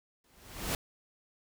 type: noise with exponential growth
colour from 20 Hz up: pink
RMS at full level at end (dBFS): -30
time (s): 0.24-0.75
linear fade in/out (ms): 2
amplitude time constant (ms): 110
effects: none